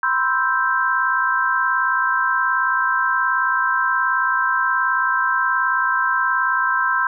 sine chord, C major seventh, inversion third, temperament equal, 987.8 / 1046.5 / 1318.5 / 1568 Hz, B5 / C6 / E6 / G6, 0 / 0 / 0 / 0 cents, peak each -25 / -22 / -23 / -19 dBFS, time 0.03-7.07 s, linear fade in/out 2 ms, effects none

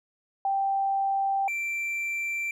sine / triangle tone pair in turn, 784 / 2349 Hz, G5 / D7, 0 / 0 cents, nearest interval octave + perfect fifth, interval 1900 cents, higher second, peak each -23 / -26 dBFS, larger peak first, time 0.45-1.48 / 1.48-2.51 s, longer neither, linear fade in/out 2 ms, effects none

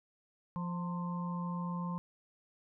harmonic tone with a mistuned harmonic, 174.61 Hz, F3, in tune, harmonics 1 / 3 / 5 / 6, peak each -35 / -51 / -47 / -43 dBFS, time 0.56-1.98 s, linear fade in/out 0 ms, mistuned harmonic 5, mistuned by +50 cents, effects none

